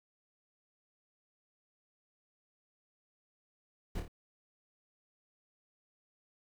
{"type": "noise with echo", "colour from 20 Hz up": "brown", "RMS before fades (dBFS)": -36, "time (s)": [3.95, 4], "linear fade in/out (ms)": 5, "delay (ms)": 27, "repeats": 3, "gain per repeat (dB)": -5, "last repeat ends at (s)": 4.081, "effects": []}